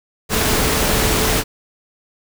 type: tone in noise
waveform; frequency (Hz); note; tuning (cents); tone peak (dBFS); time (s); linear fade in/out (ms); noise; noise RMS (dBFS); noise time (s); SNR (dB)
sine; 436.2; A4; -15; -25; 0.29-1.44; 50; pink; -17; 0.29-1.44; -11
effects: none